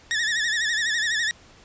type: tone with vibrato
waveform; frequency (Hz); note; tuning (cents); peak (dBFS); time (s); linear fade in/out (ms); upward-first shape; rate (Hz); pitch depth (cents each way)
sawtooth; 1800; A6; +39; -18; 0.11-1.31; 0; sine; 12; 100
effects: pink hiss -51 dBFS RMS until 1.64 s + resampled to 16000 Hz